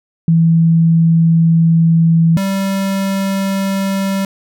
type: tone pair in turn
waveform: sine / square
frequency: 164.81 / 194.64 Hz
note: E3 / G3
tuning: 0 / -12 cents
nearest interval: minor third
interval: 288 cents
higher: second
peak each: -7 / -15 dBFS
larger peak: first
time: 0.28-2.37 / 2.37-4.25 s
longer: first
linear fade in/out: 2 ms
effects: none